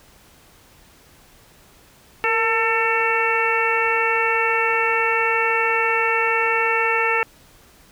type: harmonic tone with a mistuned harmonic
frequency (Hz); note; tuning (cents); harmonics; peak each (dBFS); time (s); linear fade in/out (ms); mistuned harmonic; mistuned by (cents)
447.4; A4; +29; 1 / 2 / 3 / 4 / 5 / 6; -24 / -24 / -24 / -24 / -24 / -24; 2.24-7.23; 0; 1; +55
effects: pink hiss -51 dBFS RMS until 7.91 s

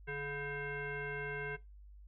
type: tone with frequency modulation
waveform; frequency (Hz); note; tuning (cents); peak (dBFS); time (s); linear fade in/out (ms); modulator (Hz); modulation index
sine; 996; B5; +14; -37; 0.07-1.57; 20; 571; 2.1
effects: noise-tail reverb RT60 0.2 s tail -18 dB re dry + added 50 Hz sine -52 dBFS peak until 2.07 s

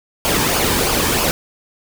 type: noise with flanger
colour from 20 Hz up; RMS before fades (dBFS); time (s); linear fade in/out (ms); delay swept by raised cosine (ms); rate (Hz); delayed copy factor
pink; -17; 0.25-1.31; 0; 0.51 to 1.51; 3.1; -0.55
effects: none

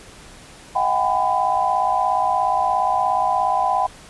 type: tone cluster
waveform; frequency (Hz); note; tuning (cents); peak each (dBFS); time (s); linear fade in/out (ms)
sine; 642 / 739 / 796 / 1003; E5 / F#5 / G5 / B5; -46 / -2 / +26 / +26; -28 / -21 / -21 / -21; 0.75-3.87; 10
effects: pink hiss -43 dBFS RMS until 4.09 s + resampled to 24000 Hz

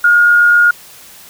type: tone with amplitude modulation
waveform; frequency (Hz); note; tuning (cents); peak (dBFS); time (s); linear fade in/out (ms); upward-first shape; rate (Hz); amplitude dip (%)
sine; 1427; F6; +37; -4; 0.04-0.71; 5; sine; 87.8; 30
effects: white hiss -38 dBFS RMS until 1.29 s

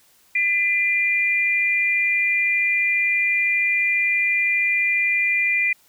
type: tone pair together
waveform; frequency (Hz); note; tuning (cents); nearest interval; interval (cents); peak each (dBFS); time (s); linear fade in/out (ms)
sine; 2007 / 2395; B6 / D7; +27 / +33; minor third; 306; -21 / -19; 0.35-5.73; 5
effects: white hiss -57 dBFS RMS until 5.88 s

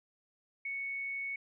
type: tone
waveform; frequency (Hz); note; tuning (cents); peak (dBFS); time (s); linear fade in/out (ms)
sine; 2217; C#7; 0; -35; 0.65-1.36; 5
effects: none

